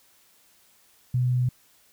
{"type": "tone", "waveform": "sine", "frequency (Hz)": 125.1, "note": "B2", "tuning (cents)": 23, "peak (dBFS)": -20, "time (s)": [1.14, 1.49], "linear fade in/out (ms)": 5, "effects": ["white hiss -60 dBFS RMS until 1.92 s"]}